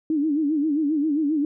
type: tone with vibrato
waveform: sine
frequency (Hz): 300.4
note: D4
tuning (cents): +39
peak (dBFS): -19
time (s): 0.1-1.45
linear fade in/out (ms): 2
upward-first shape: sine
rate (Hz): 7.5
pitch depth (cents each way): 120
effects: none